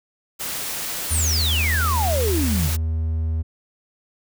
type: noise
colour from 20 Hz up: white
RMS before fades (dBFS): -28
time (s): 0.39-2.77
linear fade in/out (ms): 20
type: exponential sweep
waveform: sine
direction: down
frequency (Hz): 10548 to 130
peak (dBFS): -21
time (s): 1.08-2.71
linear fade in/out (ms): 50
type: tone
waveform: triangle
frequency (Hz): 80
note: D#2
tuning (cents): +49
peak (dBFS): -18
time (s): 1.1-3.43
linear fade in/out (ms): 20
effects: none